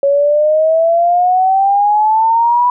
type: exponential sweep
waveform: sine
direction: up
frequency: 554.4 to 987.8 Hz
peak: -8 dBFS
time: 0.03-2.7 s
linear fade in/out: 2 ms
effects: none